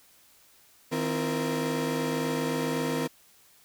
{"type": "tone cluster", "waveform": "35% pulse", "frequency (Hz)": [158.2, 258.1, 340, 468.3], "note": ["D#3", "C4", "F4", "A#4"], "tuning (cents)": [29, -23, -46, 8], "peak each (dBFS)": [-32, -29, -34, -30], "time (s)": [0.91, 3.08], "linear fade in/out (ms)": 20, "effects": ["white hiss -59 dBFS RMS until 3.64 s"]}